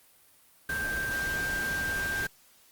sine tone in noise, 1575 Hz, G6, 8 cents sharp, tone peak -29 dBFS, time 0.69-2.27 s, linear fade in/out 5 ms, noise pink, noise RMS -37 dBFS, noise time 0.69-2.27 s, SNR +5 dB, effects white hiss -60 dBFS RMS until 2.71 s + Opus 32 kbps

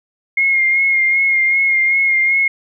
sine tone with vibrato, 2141 Hz, C7, 39 cents sharp, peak -11 dBFS, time 0.37-2.48 s, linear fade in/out 5 ms, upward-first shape sine, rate 2.6 Hz, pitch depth 29 cents each way, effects none

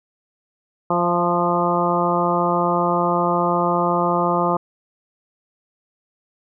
harmonic tone with a mistuned harmonic, 174.61 Hz, F3, in tune, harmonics 1 / 2 / 3 / 4 / 5 / 6 / 7, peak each -24 / -24 / -24 / -24 / -24 / -24 / -24 dBFS, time 0.9-4.57 s, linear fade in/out 5 ms, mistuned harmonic 4, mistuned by -20 cents, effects none

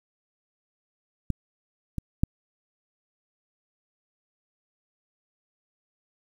clicks, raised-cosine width 5 ms, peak -13 / -17 / -8 dBFS, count 3, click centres 1.303 / 1.983 / 2.235 s, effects 8-bit

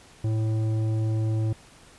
triangle tone with tanh clipping, 110 Hz, A2, in tune, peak -24 dBFS, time 0.24-1.53 s, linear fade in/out 5 ms, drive 15 dB, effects pink hiss -52 dBFS RMS until 1.98 s + resampled to 24000 Hz

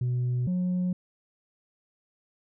sine tone pair in turn, 124 / 181.03 Hz, B2 / F#3, +7 / -38 cents, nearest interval perfect fifth, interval 655 cents, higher second, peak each -22 dBFS, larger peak neither, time 0.01-0.47 / 0.47-0.93 s, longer neither, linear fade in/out 5 ms, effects tanh soft clip ceiling -23 dBFS

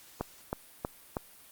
click train, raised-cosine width 1 ms, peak -17 dBFS, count 4, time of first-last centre 0.21-1.168 s, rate 3.13 Hz, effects white hiss -55 dBFS RMS until 1.51 s + Opus 48 kbps

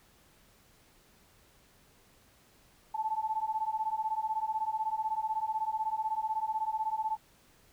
sine beating tone pair, 866 / 882 Hz, A5 / A5, -28 / +4 cents, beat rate 16 Hz, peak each -33 / -33 dBFS, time 2.94-7.17 s, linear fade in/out 10 ms, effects pink hiss -63 dBFS RMS until 7.72 s

